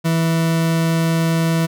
40% pulse tone, 164.1 Hz, E3, 8 cents flat, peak -14 dBFS, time 0.04-1.67 s, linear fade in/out 20 ms, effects none

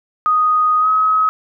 sine tone with pitch glide, 1244.5 to 1274.3 Hz, D#6 to D#6, 0 to +41 cents, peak -11 dBFS, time 0.26-1.29 s, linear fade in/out 0 ms, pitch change +41 cents, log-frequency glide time 0.8-0.88 s, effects none

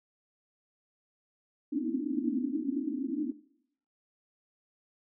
pink band-pass noise, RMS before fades -32 dBFS, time 1.72-3.32 s, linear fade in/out 5 ms, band 240 to 320 Hz, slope 96 dB/octave, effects noise-tail reverb RT60 0.7 s tail -18 dB re dry

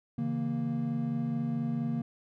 triangle chord, A# diminished, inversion first, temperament equal with one note detuned, 138.59 / 163.01 / 233.1 Hz, C#3 / E3 / A#3, 0 / -19 / 0 cents, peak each -33 / -34 / -29 dBFS, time 0.18-2.02 s, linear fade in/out 5 ms, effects none

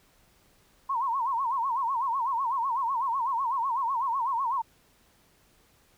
sine tone with vibrato, 1003 Hz, B5, 26 cents sharp, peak -25 dBFS, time 0.89-4.62 s, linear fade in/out 10 ms, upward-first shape sine, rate 8 Hz, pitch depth 180 cents each way, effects pink hiss -63 dBFS RMS until 5.97 s

